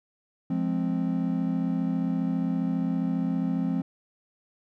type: chord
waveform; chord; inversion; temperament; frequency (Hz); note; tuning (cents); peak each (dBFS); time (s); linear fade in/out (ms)
triangle; F minor; none; just; 174.61 / 209.5 / 261.9; F3 / Ab3 / C4; 0 / +15 / +2; -26 / -29 / -26; 0.5-3.82; 5
effects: none